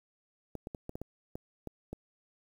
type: clicks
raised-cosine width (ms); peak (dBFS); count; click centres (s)
2; -26; 9; 0.553 / 0.671 / 0.748 / 0.894 / 0.955 / 1.016 / 1.355 / 1.673 / 1.93
effects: 9-bit